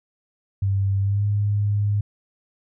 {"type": "tone with pitch glide", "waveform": "sine", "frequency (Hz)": [98.1, 102.86], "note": ["G2", "G#2"], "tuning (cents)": [2, -16], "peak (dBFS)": -18, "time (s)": [0.62, 2.01], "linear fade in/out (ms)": 5, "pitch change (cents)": 82, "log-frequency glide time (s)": [1, 1.25], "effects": []}